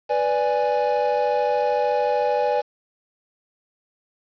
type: chord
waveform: triangle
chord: G# diminished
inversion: first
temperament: equal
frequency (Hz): 493.9 / 587.3 / 830.6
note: B4 / D5 / G#5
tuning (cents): 0 / 0 / 0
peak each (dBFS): -21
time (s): 0.09-2.62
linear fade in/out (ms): 20
effects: resampled to 11025 Hz + 7-bit